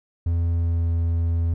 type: tone with pitch glide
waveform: triangle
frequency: 84.6 to 83.82 Hz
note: E2 to E2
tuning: +45 to +29 cents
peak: -17 dBFS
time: 0.26-1.54 s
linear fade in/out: 5 ms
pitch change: -16 cents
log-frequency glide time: 0.51-0.9 s
effects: none